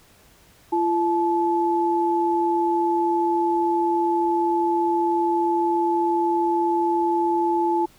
sine tone pair together, 341.6 / 865 Hz, F4 / A5, -38 / -30 cents, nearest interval octave + major third, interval 1608 cents, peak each -21 / -21 dBFS, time 0.72-7.86 s, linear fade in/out 10 ms, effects pink hiss -54 dBFS RMS until 7.98 s

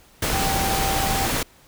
sine tone in noise, 780 Hz, G5, 9 cents flat, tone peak -25 dBFS, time 0.33-1.27 s, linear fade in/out 5 ms, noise pink, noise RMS -23 dBFS, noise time 0.22-1.43 s, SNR -5 dB, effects pink hiss -53 dBFS RMS until 1.67 s

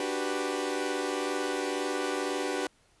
sawtooth chord, G major seventh, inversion second, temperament equal, 293.7 / 370 / 392 / 493.9 Hz, D4 / F#4 / G4 / B4, 0 / 0 / 0 / 0 cents, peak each -31 dBFS, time 0-2.67 s, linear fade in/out 2 ms, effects pink hiss -65 dBFS RMS until 3 s + resampled to 24000 Hz

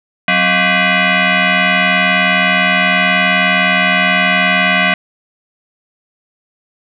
sine tone with frequency modulation, 263.1 Hz, C4, 10 cents sharp, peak -9 dBFS, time 0.28-4.94 s, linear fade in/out 2 ms, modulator 447 Hz, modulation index 5.9, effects none

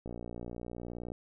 click train, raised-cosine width 2 ms, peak -28 dBFS, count 64, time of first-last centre 0.06-1.119 s, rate 59.5 Hz, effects none

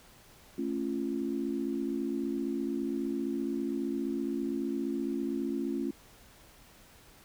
sine chord, A augmented, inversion none, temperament just, 220 / 275 / 343.8 Hz, A3 / C#4 / E#4, 0 / -14 / -27 cents, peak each -36 / -33 / -35 dBFS, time 0.58-5.91 s, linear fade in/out 5 ms, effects pink hiss -57 dBFS RMS until 7.24 s

